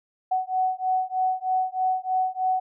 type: beating tone pair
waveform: sine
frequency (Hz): 745 / 748.2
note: F#5 / F#5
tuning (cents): +12 / +19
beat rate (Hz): 3.2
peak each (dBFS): -25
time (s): 0.31-2.6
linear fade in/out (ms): 10
effects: none